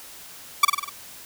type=tone with echo; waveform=sawtooth; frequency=1150 Hz; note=D6; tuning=37 cents flat; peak=-7 dBFS; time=0.63-0.65 s; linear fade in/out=5 ms; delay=49 ms; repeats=5; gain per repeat=-4 dB; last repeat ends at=0.895 s; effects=white hiss -43 dBFS RMS until 1.25 s